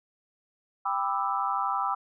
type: chord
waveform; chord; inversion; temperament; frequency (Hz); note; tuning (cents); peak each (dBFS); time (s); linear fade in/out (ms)
sine; E minor seventh; first; just; 791.1 / 988.9 / 1186.7 / 1318.5; G5 / B5 / D6 / E6; +16 / +2 / +18 / 0; -31; 0.85-1.95; 10
effects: none